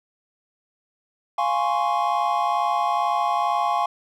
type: chord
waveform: triangle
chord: Db major seventh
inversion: first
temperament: equal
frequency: 698.5 / 830.6 / 1046.5 / 1108.7 Hz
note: F5 / Ab5 / C6 / Db6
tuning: 0 / 0 / 0 / 0 cents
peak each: -23 / -22 / -25 / -24 dBFS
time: 1.38-3.86 s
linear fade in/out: 5 ms
effects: none